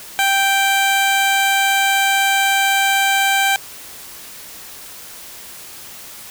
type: tone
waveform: 15% pulse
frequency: 784 Hz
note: G5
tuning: in tune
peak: -7 dBFS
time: 0.19-3.56 s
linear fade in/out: 0 ms
effects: white hiss -36 dBFS RMS until 6.3 s